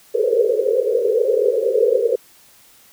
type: band-pass noise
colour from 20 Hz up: pink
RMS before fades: -17 dBFS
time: 0.14-2.16 s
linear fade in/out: 10 ms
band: 410 to 520 Hz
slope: 96 dB/octave
effects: white hiss -50 dBFS RMS until 2.92 s